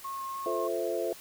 sine tone with vibrato, 1081 Hz, C#6, 44 cents flat, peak -34 dBFS, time 0.04-0.68 s, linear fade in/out 10 ms, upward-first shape square, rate 3.2 Hz, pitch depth 10 cents each way
sine chord, F major seventh, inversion none, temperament equal, 349.2 / 440 / 523.3 / 659.3 Hz, F4 / A4 / C5 / E5, 0 / 0 / 0 / 0 cents, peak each -34 dBFS, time 0.46-1.13 s, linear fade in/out 2 ms
effects white hiss -49 dBFS RMS until 1.2 s

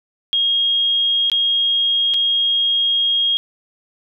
sine tone with dropouts, 3260 Hz, G#7, 33 cents flat, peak -14 dBFS, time 0.33-3.37 s, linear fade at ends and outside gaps 0 ms, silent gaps 1.299-1.317 / 2.138-2.142 s, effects none

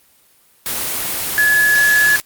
sine tone in noise, 1701 Hz, G#6, 41 cents sharp, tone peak -10 dBFS, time 1.38-2.16 s, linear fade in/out 0 ms, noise white, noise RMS -21 dBFS, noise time 0.66-2.2 s, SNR +8 dB, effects white hiss -53 dBFS RMS until 2.25 s + Opus 24 kbps

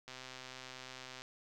click train, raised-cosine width 0.2 ms, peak -30 dBFS, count 148, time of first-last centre 0.08-1.22 s, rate 129 Hz, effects none

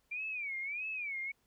sine tone with vibrato, 2349 Hz, D7, in tune, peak -36 dBFS, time 0.11-1.32 s, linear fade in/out 10 ms, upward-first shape sine, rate 1.6 Hz, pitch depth 180 cents each way, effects pink hiss -75 dBFS RMS until 1.46 s

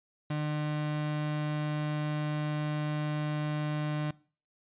35% pulse tone, 150.6 Hz, D3, 44 cents sharp, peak -28 dBFS, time 0.3-4.11 s, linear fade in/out 5 ms, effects noise-tail reverb RT60 0.4 s tail -21 dB re dry + resampled to 8000 Hz

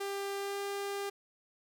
sawtooth tone with pitch glide, 397.2 to 400 Hz, G4 to G4, +23 to +35 cents, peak -31 dBFS, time 0-1.1 s, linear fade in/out 10 ms, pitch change +12 cents, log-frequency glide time 0.38-0.58 s, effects none

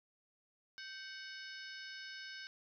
harmonic tone with a mistuned harmonic, 740 Hz, F#5, in tune, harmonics 2 / 3 / 4 / 5 / 6 / 7 / 8, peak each -49 / -56 / -56 / -56 / -56 / -53 / -65 dBFS, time 0.78-2.47 s, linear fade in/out 0 ms, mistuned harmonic 2, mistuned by +85 cents, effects none

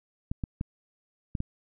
clicks, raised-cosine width 5 ms, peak -18 dBFS, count 5, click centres 0.315 / 0.438 / 0.611 / 1.352 / 1.404 s, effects none

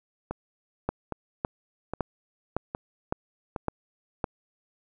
two click trains, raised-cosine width 1 ms, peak -17 / -12 dBFS, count 5 / 7, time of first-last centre 0.31-3.562 / 0.89-4.242 s, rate 1.23 / 1.79 Hz, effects none

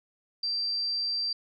sine tone, 4699 Hz, D8, in tune, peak -27 dBFS, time 0.43-1.33 s, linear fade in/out 5 ms, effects none

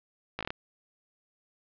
slowing click train, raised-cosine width 0.3 ms, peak -17 dBFS, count 6, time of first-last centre 0.39-0.505 s, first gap 17 ms, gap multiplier 1.15, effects low-pass 4000 Hz 12 dB/octave

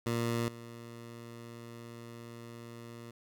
15% pulse tone with level steps, 117.2 Hz, A#2, 10 cents sharp, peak -24 / -39 dBFS, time 0.06-3.11 s, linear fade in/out 5 ms, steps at 0.48 s, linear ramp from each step 2 ms, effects none

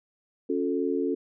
sine chord, Db augmented, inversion none, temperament equal with one note detuned, 277.2 / 357.4 / 440 Hz, Db4 / F4 / A4, 0 / +40 / 0 cents, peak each -28 / -29 / -29 dBFS, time 0.49-1.15 s, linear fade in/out 10 ms, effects none

